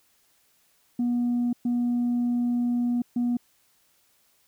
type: tone bursts at uneven times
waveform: sine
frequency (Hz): 241.7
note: B3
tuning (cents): -37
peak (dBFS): -20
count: 3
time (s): 0.99-1.53 / 1.65-3.02 / 3.16-3.37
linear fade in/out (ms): 5
effects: tanh soft clip ceiling -20 dBFS + white hiss -65 dBFS RMS until 4.47 s